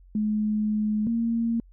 sine tone pair in turn, 212.8 / 230.6 Hz, G#3 / A#3, +42 / -19 cents, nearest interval minor second, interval 139 cents, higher second, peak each -22 dBFS, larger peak neither, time 0.15-1.07 / 1.07-1.6 s, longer first, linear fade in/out 2 ms, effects added 45 Hz sine -49 dBFS peak until 1.72 s

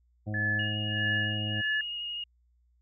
harmonic tone, 105.8 Hz, G#2, 33 cents sharp, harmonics 1 / 2 / 3 / 5 / 6 / 7, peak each -32 / -38 / -42 / -46 / -48 / -49 dBFS, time 0.26-1.62 s, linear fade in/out 20 ms
sine tone with tremolo, 1724 Hz, A6, 36 cents flat, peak -26 dBFS, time 0.34-1.81 s, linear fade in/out 2 ms, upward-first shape sine, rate 1.6 Hz, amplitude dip 95%
sine tone with vibrato, 2865 Hz, F7, 44 cents sharp, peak -33 dBFS, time 0.59-2.24 s, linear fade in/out 5 ms, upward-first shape sine, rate 12 Hz, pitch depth 13 cents each way
effects added 60 Hz sine -64 dBFS peak until 2.81 s

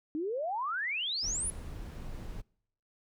sine exponential sweep, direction up, 293.7 to 10548 Hz, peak -31 dBFS, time 0.15-1.5 s, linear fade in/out 0 ms
brown noise, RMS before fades -41 dBFS, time 1.22-2.42 s, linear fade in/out 20 ms
effects noise-tail reverb RT60 0.7 s tail -26 dB re dry

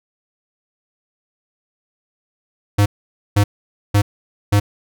square tone bursts, 102.2 Hz, G#2, 27 cents flat, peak -11 dBFS, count 4, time 2.78-4.6 s, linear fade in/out 10 ms, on 80 ms, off 500 ms, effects none

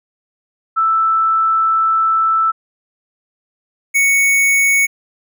sine / square tone pair in turn, 1321 / 2222 Hz, E6 / C#7, +3 / +4 cents, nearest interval major sixth, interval 901 cents, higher second, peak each -11 dBFS, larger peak neither, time 0.76-2.52 / 3.94-4.87 s, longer first, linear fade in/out 20 ms, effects none

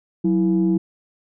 sine tone pair together, 185.4 / 328.5 Hz, F#3 / E4, +4 / -6 cents, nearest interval minor seventh, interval 990 cents, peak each -17 dBFS, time 0.24-0.78 s, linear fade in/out 10 ms, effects tanh soft clip ceiling -10 dBFS

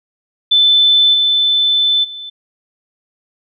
sine tone with level steps, 3520 Hz, A7, in tune, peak -7 / -10 / -26 dBFS, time 0.51-2.3 s, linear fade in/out 10 ms, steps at 1.13 / 2.03 s, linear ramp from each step 20 ms, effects none

